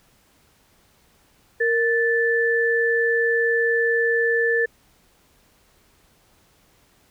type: tone pair together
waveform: sine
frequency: 465 / 1755.6 Hz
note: A#4 / A6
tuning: -4 / -4 cents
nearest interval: octave + major seventh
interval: 2300 cents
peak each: -20 dBFS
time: 1.6-4.66 s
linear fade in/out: 10 ms
effects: pink hiss -59 dBFS RMS until 7.1 s